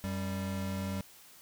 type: tone pair together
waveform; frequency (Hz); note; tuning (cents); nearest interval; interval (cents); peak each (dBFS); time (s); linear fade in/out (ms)
square; 92.2 / 194.69; F#2 / G3; -6 / -12; octave + minor second; 1294; -38 / -36; 0.04-1.01; 0
effects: white hiss -56 dBFS RMS until 1.41 s